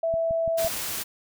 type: tone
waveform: sine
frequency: 659.3 Hz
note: E5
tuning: in tune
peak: -22 dBFS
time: 0.03-0.68 s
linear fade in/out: 5 ms
type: click train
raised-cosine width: 5 ms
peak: -25 dBFS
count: 4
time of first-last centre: 0.14-0.647 s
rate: 5.92 Hz
type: noise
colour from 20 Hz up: white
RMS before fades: -31 dBFS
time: 0.57-1.04 s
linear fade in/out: 20 ms
effects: none